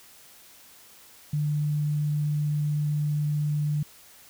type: tone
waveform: sine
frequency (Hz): 148.7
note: D3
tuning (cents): +22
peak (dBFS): -23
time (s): 1.33-3.83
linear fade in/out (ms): 5
effects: white hiss -52 dBFS RMS until 4.29 s